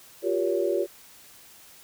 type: chord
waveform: sine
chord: G half-diminished seventh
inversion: third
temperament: just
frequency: 352.8 / 392 / 470.4 / 564.5 Hz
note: F4 / G4 / Bb4 / Db5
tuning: +18 / 0 / +16 / +31 cents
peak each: -27 / -27 / -31 / -28 dBFS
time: 0.22-0.87 s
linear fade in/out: 50 ms
effects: white hiss -51 dBFS RMS until 1.83 s